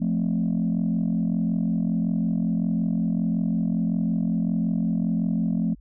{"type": "chord", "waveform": "sine", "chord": "F major", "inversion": "none", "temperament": "equal", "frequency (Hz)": [174.61, 220, 261.6], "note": ["F3", "A3", "C4"], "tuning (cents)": [0, 0, 0], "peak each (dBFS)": [-23, -23, -28], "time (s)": [0, 5.75], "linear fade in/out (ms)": 20, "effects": ["tanh soft clip ceiling -16 dBFS", "added 50 Hz sine -47 dBFS peak until 5.8 s"]}